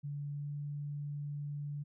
sine tone with pitch glide, 144.2 to 145.29 Hz, D3 to D3, -31 to -18 cents, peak -37 dBFS, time 0.03-1.84 s, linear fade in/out 20 ms, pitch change +13 cents, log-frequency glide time 0.31-0.5 s, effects none

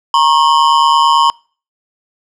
square ring-modulated tone, 1012 Hz, B5, 42 cents sharp, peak -5 dBFS, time 0.14-1.3 s, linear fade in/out 0 ms, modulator 74.5 Hz, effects noise-tail reverb RT60 0.4 s tail -26 dB re dry + low-pass 5000 Hz 12 dB/octave

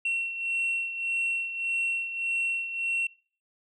sine beating tone pair, 2721 / 2722.7 Hz, F7 / F7, -46 / -45 cents, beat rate 1.7 Hz, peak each -26 / -32 dBFS, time 0.05-3.07 s, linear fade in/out 5 ms, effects noise-tail reverb RT60 0.4 s tail -21 dB re dry + tanh soft clip ceiling -23 dBFS

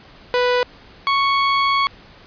sawtooth tone pair in turn, 493.9 / 1108.8 Hz, B4 / C#6, 0 / 0 cents, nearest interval octave + major second, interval 1400 cents, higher second, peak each -11 dBFS, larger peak neither, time 0.34-0.63 / 1.07-1.87 s, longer second, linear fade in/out 0 ms, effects pink hiss -45 dBFS RMS until 2.26 s + resampled to 11025 Hz

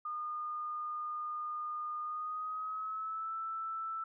sine tone with pitch glide, 1220 to 1322.8 Hz, D#6 to E6, -34 to +6 cents, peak -36 dBFS, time 0.05-4.04 s, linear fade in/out 5 ms, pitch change +140 cents, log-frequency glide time 2.01-3.34 s, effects none

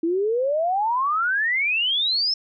sine exponential sweep, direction up, 320.6 to 5360 Hz, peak -19 dBFS, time 0.03-2.34 s, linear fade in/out 5 ms, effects none

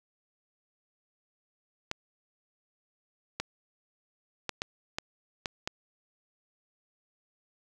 clicks, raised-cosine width 0.2 ms, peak -14 dBFS, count 7, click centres 1.914 / 3.4 / 4.493 / 4.619 / 4.985 / 5.458 / 5.675 s, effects 9-bit

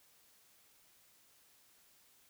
silence, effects white hiss -67 dBFS RMS until 2.29 s

